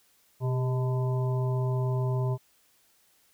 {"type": "harmonic tone with a mistuned harmonic", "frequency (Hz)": 126.5, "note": "B2", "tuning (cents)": 42, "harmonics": [1, 3, 5, 7, 8], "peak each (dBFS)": [-25, -35, -39, -42, -43], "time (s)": [0.4, 2.38], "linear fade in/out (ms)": 50, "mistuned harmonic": 3, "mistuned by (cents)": 68, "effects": ["white hiss -65 dBFS RMS until 3.33 s"]}